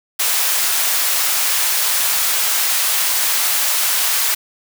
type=high-pass noise; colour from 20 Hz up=white; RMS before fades=-17 dBFS; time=0.19-4.35 s; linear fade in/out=10 ms; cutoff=760 Hz; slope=12 dB/octave; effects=none